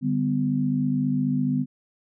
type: chord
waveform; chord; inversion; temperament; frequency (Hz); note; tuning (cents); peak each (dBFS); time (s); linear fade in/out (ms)
sine; G major; second; equal with one note detuned; 146.83 / 196 / 250.8; D3 / G3 / B3; 0 / 0 / +27; -26 / -28 / -23; 0.01-1.66; 50
effects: none